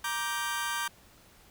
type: chord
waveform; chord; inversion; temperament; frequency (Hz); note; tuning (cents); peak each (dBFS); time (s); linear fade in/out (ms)
sawtooth; G minor; first; just; 940.8 / 1176 / 1568; Bb5 / D6 / G6; +16 / +2 / 0; -32 / -32 / -30; 0.04-0.88; 5
effects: pink hiss -58 dBFS RMS until 1.5 s